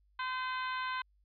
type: harmonic tone with a mistuned harmonic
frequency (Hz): 513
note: C5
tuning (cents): -34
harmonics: 2 / 3 / 4 / 5 / 6 / 7 / 8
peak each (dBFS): -36 / -39 / -45 / -47 / -48 / -50 / -51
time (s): 0.19-1.02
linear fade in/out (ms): 5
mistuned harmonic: 5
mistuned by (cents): -19
effects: added 50 Hz sine -66 dBFS peak until 1.24 s